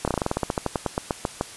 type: slowing click train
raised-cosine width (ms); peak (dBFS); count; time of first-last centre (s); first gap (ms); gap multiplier
1; -8; 19; 0.05-1.411; 27; 1.11
effects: white hiss -41 dBFS RMS until 1.56 s + resampled to 24000 Hz